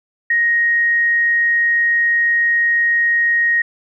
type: tone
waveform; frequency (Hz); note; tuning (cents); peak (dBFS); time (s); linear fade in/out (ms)
sine; 1874; A#6; +9; -12; 0.3-3.62; 5
effects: none